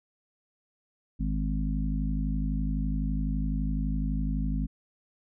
harmonic tone, 51.91 Hz, G#1, in tune, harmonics 1 / 3 / 4 / 5, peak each -28 / -33 / -34 / -35 dBFS, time 1.19-4.67 s, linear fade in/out 20 ms, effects none

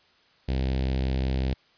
sawtooth tone with notch filter, 65.41 Hz, C2, in tune, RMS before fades -26 dBFS, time 0.48-1.54 s, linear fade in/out 10 ms, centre 1200 Hz, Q 0.75, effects white hiss -61 dBFS RMS until 1.77 s + resampled to 11025 Hz

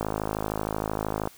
click train, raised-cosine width 1 ms, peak -13 dBFS, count 68, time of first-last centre 0.01-1.274 s, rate 53 Hz, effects white hiss -52 dBFS RMS until 1.37 s

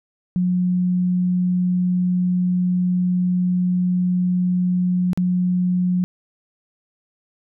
sine tone with dropouts, 180.4 Hz, F#3, 44 cents flat, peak -16 dBFS, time 0.36-6.04 s, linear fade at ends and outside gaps 0 ms, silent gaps 5.132-5.175 s, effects none

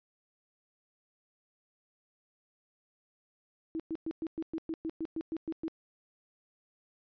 sine tone bursts, 323.1 Hz, E4, 35 cents flat, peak -32 dBFS, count 13, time 3.75-5.681 s, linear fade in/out 0 ms, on 47 ms, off 110 ms, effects resampled to 11025 Hz

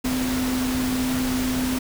sine tone in noise, 255.5 Hz, C4, 41 cents flat, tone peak -22 dBFS, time 0.04-1.79 s, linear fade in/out 10 ms, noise pink, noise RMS -29 dBFS, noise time 0.04-1.79 s, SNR +4 dB, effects none

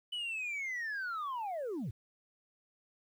sine linear sweep, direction down, 3000 to 87.31 Hz, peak -33 dBFS, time 0.12-1.91 s, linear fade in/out 10 ms, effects tanh soft clip ceiling -34 dBFS + 11-bit

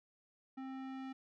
square tone with low-pass filter sweep, 264.5 Hz, C4, 19 cents sharp, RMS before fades -45 dBFS, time 0.57-1.13 s, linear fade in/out 10 ms, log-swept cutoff 1700 to 3000 Hz, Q 0.72, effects none

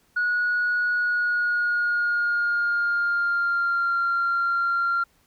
sine tone with pitch glide, 1457 to 1383.2 Hz, F#6 to F6, -27 to -17 cents, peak -19 dBFS, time 0.16-5.04 s, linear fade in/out 10 ms, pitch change -90 cents, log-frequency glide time 0.93-3.97 s, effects tanh soft clip ceiling -17 dBFS + pink hiss -63 dBFS RMS until 5.26 s

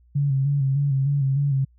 sine tone with vibrato, 138.59 Hz, C#3, in tune, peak -18 dBFS, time 0.15-1.65 s, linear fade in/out 10 ms, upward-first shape square, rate 3.3 Hz, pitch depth 46 cents each way, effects added 60 Hz sine -53 dBFS peak until 1.78 s

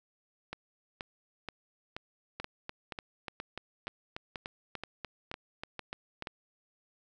two click trains, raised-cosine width 0.3 ms, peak -22 / -22 dBFS, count 14 / 13, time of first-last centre 2.4-6.224 / 0.53-6.272 s, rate 3.4 / 2.09 Hz, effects none

